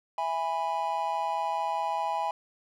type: chord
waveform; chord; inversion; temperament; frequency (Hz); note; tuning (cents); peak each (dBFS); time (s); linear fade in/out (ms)
triangle; E major; none; just; 659.3 / 824.1 / 988.9; E5 / G#5 / B5; 0 / -14 / +2; -33 / -28 / -30; 0.18-2.31; 2
effects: none